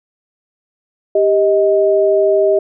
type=tone pair together; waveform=sine; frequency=394.9 / 628 Hz; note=G4 / D#5; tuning=+13 / +16 cents; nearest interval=minor sixth; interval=803 cents; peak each=-12 dBFS; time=1.15-2.59 s; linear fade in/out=5 ms; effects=none